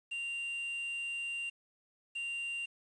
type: tone bursts at uneven times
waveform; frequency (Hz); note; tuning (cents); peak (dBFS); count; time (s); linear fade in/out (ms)
triangle; 2775; F7; -12; -34; 2; 0.11-1.5 / 2.15-2.66; 10
effects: resampled to 22050 Hz + 10-bit